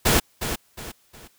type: noise with echo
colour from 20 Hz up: pink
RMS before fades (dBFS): -18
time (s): 0.05-0.2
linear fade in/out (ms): 10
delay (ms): 360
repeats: 3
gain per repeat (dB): -9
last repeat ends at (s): 1.28
effects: white hiss -61 dBFS RMS until 1.38 s

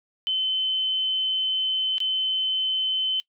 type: tone with dropouts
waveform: sine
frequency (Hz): 3059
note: G7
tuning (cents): -43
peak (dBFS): -22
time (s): 0.27-3.2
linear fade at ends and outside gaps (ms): 0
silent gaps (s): 1.982-2.003
effects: noise-tail reverb RT60 0.1 s tail -21 dB re dry

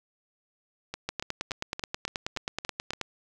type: two click trains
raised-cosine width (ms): 0.2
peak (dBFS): -17 / -13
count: 8 / 19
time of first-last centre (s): 0.94-2.934 / 1.09-3.013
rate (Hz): 3.51 / 9.36
effects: none

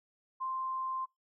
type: tone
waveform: sine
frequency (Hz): 1046.5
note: C6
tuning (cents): 0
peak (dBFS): -33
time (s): 0.4-1.06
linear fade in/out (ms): 20
effects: noise-tail reverb RT60 0.2 s tail -26 dB re dry

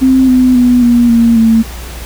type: tone with pitch steps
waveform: sine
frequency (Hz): 261.6 / 253.9 / 246.3 / 239.1 / 232 / 225.1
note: C4 / B3 / B3 / A#3 / A#3 / A3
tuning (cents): 0 / +48 / -5 / +44 / -8 / +40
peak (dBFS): -4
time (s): 0.01-1.63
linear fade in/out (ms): 20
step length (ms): 270
effects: added 60 Hz sine -24 dBFS peak until 2.05 s + pink hiss -29 dBFS RMS until 2.05 s

